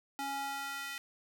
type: tone with high-pass filter sweep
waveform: square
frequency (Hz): 277.2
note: C#4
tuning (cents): 0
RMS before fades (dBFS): -39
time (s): 0.19-0.98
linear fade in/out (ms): 0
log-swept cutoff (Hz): 570 to 2000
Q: 1.7
effects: none